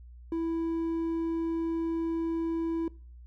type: tone with hard clipping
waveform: sine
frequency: 329.6 Hz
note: E4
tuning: in tune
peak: -29 dBFS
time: 0.32-2.88 s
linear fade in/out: 2 ms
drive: 3 dB
effects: noise-tail reverb RT60 0.4 s tail -22 dB re dry + added 60 Hz sine -46 dBFS peak until 3.26 s